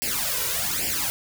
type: noise with flanger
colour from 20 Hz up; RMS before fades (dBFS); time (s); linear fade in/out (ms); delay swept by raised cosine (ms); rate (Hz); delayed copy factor
white; -26; 0.02-1.1; 0; 0.39 to 2.09; 1.2; +0.85
effects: none